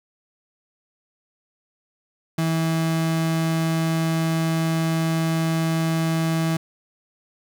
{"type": "tone", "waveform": "35% pulse", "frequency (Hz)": 162.6, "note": "E3", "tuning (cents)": -23, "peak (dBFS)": -18, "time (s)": [2.38, 6.57], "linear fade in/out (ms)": 5, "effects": []}